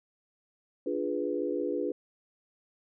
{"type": "chord", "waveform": "sine", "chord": "D diminished seventh", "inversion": "none", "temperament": "equal", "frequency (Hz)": [293.7, 349.2, 415.3, 493.9], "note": ["D4", "F4", "Ab4", "Cb5"], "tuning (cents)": [0, 0, 0, 0], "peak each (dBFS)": -34, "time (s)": [0.86, 1.92], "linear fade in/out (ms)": 5, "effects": []}